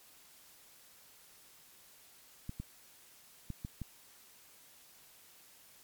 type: clicks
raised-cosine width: 5 ms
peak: -27 dBFS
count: 5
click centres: 2.494 / 2.6 / 3.503 / 3.649 / 3.817 s
effects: white hiss -60 dBFS RMS until 5.83 s + MP3 96 kbps